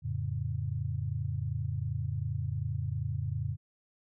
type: chord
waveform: sine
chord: F augmented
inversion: none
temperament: equal with one note detuned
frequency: 87.31 / 110 / 139.96 Hz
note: F2 / A2 / C#3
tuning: 0 / 0 / +17 cents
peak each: -36 / -34 / -35 dBFS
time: 0.02-3.57 s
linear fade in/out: 50 ms
effects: none